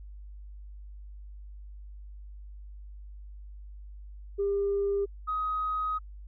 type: tone pair in turn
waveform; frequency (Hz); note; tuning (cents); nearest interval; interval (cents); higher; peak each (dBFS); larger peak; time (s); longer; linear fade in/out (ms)
sine; 400.3 / 1259.2; G4 / D#6; +36 / +20; octave + minor sixth; 1984; second; -24 / -27; first; 4.38-5.06 / 5.27-5.99; second; 20
effects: tanh soft clip ceiling -21 dBFS + added 50 Hz sine -42 dBFS peak until 6.27 s